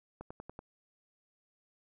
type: click train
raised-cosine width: 1 ms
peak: -30 dBFS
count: 5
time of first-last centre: 0.21-0.591 s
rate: 10.5 Hz
effects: none